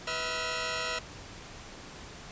10% pulse tone cluster, 493.5 / 643 / 1377 Hz, B4 / E5 / F6, -1 / -43 / -25 cents, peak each -28 / -26 / -28 dBFS, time 0.07-0.99 s, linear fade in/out 5 ms, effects pink hiss -46 dBFS RMS until 2.31 s + resampled to 16000 Hz

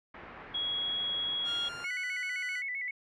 white low-pass noise, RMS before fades -48 dBFS, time 0.14-1.85 s, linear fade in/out 5 ms, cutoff 2000 Hz, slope 24 dB/octave
sine tone, 3322 Hz, G#7, in tune, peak -30 dBFS, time 0.54-1.69 s, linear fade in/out 10 ms
sawtooth tone with pitch glide, 1400 to 1483.2 Hz, F6 to F#6, +4 to +4 cents, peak -36 dBFS, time 1.44-2.63 s, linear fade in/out 50 ms, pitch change +100 cents, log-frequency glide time 1.84-1.9 s
sine tone with vibrato, 2089 Hz, C7, 3 cents flat, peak -33 dBFS, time 1.84-2.91 s, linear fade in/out 5 ms, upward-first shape square, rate 7.7 Hz, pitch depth 86 cents each way
effects low-pass 7000 Hz 12 dB/octave

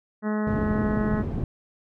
harmonic tone, 212.6 Hz, G#3, 41 cents sharp, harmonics 1 / 2 / 3 / 4 / 5 / 6 / 7 / 8 / 9, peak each -24 / -32 / -35 / -39 / -39 / -40 / -41 / -43 / -43 dBFS, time 0.22-1.24 s, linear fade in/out 50 ms
white low-pass noise, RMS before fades -28 dBFS, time 0.47-1.44 s, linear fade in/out 2 ms, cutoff 200 Hz, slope 12 dB/octave
effects none

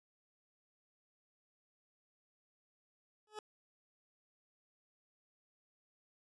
20% pulse tone with exponential growth, 425.9 Hz, G#4, 44 cents sharp, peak -35 dBFS, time 3.27-3.39 s, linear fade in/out 2 ms, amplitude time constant 26 ms, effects resampled to 22050 Hz

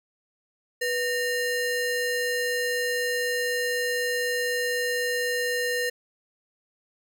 square ring-modulated tone, 1162 Hz, D6, 19 cents flat, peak -22 dBFS, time 0.81-5.9 s, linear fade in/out 10 ms, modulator 670 Hz, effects none

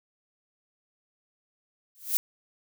violet noise with exponential growth, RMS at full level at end -21 dBFS, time 1.95-2.17 s, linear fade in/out 0 ms, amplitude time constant 47 ms, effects none

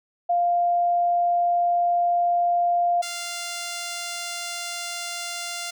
sine / 5% pulse tone pair in turn, 698.5 / 695.7 Hz, F5 / F5, 0 / -7 cents, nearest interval unison, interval 7 cents, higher first, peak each -18 dBFS, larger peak neither, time 0.29-3.02 / 3.02-5.71 s, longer first, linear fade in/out 10 ms, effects none

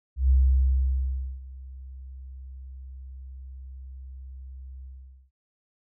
sine tone with ADSR envelope, 65.41 Hz, C2, in tune, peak -15 dBFS, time 0.16-5.31 s, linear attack 140 ms, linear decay 1100 ms, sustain -23 dB, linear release 470 ms, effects none

